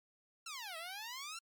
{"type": "exponential two-way sweep", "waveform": "10% pulse", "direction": "down then up", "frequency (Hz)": [1388, 635, 1388], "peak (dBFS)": -35, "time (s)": [0.46, 1.39], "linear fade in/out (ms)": 5, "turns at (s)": 0.77, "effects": ["MP3 96 kbps"]}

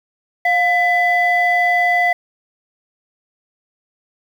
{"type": "tone pair together", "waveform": "sine", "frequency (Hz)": [707.1, 2000], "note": ["F5", "B6"], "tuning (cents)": [21, 21], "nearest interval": "octave + tritone", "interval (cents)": 1800, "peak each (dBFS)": -14, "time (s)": [0.45, 2.13], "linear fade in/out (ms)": 5, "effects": ["tanh soft clip ceiling -7 dBFS", "7-bit"]}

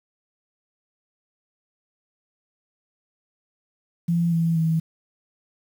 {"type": "tone with pitch steps", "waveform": "sine", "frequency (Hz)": [170, 165.83, 161.76], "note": ["F3", "E3", "E3"], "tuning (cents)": [-46, 11, -32], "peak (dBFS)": -18, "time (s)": [4.08, 4.8], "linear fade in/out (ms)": 10, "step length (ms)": 240, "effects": ["8-bit"]}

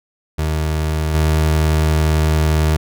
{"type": "tone with level steps", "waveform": "30% pulse", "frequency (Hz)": 77.78, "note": "D#2", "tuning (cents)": 0, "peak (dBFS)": [-14, -10], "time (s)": [0.38, 2.77], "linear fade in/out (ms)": 10, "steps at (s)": 1.14, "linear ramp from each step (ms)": 5, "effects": []}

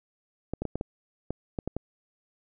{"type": "clicks", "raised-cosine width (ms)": 2, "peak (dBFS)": -17, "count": 9, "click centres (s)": [0.536, 0.62, 0.653, 0.756, 0.811, 1.306, 1.588, 1.676, 1.766], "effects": []}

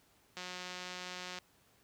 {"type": "click train", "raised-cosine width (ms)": 0.2, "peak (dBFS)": -26, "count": 185, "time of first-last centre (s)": [0.37, 1.387], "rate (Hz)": 181, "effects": ["pink hiss -68 dBFS RMS until 1.83 s", "high-pass 60 Hz 12 dB/octave"]}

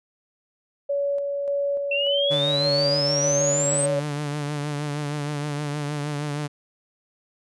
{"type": "tone with tremolo", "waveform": "sine", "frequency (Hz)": 565, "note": "C#5", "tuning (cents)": 33, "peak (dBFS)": -21, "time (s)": [0.89, 4], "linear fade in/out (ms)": 10, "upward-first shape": "square", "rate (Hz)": 1.7, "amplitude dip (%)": 30}
{"type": "exponential sweep", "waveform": "sine", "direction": "up", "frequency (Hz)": [2683, 8430], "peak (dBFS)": -22, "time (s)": [1.91, 3.86], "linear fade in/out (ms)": 5}
{"type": "tone with vibrato", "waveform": "sawtooth", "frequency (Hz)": 146.83, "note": "D3", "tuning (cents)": 0, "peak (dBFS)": -22, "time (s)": [2.3, 6.48], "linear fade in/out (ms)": 20, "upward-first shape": "triangle", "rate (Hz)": 6.4, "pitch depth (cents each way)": 51}
{"effects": ["resampled to 24000 Hz"]}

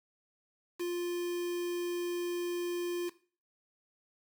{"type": "tone with quantisation", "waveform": "triangle", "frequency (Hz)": 350, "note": "F4", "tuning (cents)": 4, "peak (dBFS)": -30, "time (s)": [0.79, 3.1], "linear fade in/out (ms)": 20, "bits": 7, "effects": ["noise-tail reverb RT60 0.4 s tail -17 dB re dry"]}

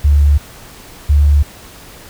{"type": "tone pair in turn", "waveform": "sine", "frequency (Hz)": [72.3, 72.67], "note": ["D2", "D2"], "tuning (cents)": [-27, -18], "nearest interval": "unison", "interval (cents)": 9, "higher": "second", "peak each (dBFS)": -6, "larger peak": "neither", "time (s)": [[0.04, 0.38], [1.09, 1.43]], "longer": "neither", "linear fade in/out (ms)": 10, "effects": ["pink hiss -37 dBFS RMS until 2.09 s"]}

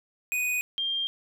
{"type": "tone pair in turn", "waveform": ["square", "sine"], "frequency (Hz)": [2486, 3194], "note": ["D#7", "G7"], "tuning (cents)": [-2, 32], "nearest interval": "major third", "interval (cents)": 434, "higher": "second", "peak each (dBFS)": -26, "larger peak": "neither", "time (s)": [[0.32, 0.61], [0.78, 1.07]], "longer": "neither", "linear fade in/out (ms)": 0, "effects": []}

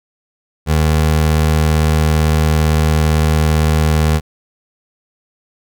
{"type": "tone", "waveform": "25% pulse", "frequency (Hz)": 77.78, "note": "D#2", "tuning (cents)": 0, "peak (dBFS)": -7, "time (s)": [0.66, 4.21], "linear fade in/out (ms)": 50, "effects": []}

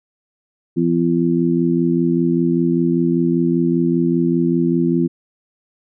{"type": "harmonic tone", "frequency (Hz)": 85.1, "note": "F2", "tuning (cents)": -44, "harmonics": [2, 3, 4], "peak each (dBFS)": [-18, -18, -18], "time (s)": [0.76, 5.08], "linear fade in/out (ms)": 20, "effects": []}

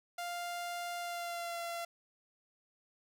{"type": "tone with pitch glide", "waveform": "sawtooth", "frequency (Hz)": [698.5, 683.3], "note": ["F5", "F5"], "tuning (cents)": [0, -38], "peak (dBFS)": -34, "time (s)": [0.18, 1.85], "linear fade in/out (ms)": 5, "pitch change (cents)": -38, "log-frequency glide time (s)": [0.98, 1.6], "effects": []}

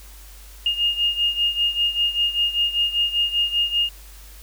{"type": "beating tone pair", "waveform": "sine", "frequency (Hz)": [2837, 2842.1], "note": ["F7", "F7"], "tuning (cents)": [27, 30], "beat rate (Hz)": 5.1, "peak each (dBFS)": [-20, -24], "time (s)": [0.66, 3.89], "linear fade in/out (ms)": 2, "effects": ["added 50 Hz sine -41 dBFS peak until 4.42 s", "white hiss -47 dBFS RMS until 4.42 s"]}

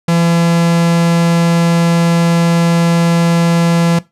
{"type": "tone", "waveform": "45% pulse", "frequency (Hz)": 169, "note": "E3", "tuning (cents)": 43, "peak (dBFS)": -9, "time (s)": [0.08, 3.99], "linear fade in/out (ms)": 5, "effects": ["noise-tail reverb RT60 0.2 s tail -18 dB re dry", "low-pass 10000 Hz 12 dB/octave"]}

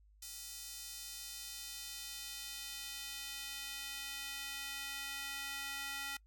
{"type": "tone with high-pass filter sweep", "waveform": "square", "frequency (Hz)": 277.2, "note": "C#4", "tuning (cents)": 0, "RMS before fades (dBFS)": -45, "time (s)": [0.22, 6.17], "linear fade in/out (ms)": 5, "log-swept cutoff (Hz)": [5800, 1700], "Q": 1, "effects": ["noise-tail reverb RT60 0.1 s tail -24 dB re dry", "added 51 Hz sine -62 dBFS peak until 6.26 s"]}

